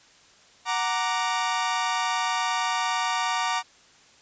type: chord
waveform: sawtooth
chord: Gb augmented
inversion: none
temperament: equal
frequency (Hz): 740 / 932.3 / 1174.7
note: Gb5 / Bb5 / D6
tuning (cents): 0 / 0 / 0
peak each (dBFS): -26 / -23 / -25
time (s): 0.65-3.63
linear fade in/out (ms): 50
effects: white hiss -55 dBFS RMS until 4.21 s + resampled to 16000 Hz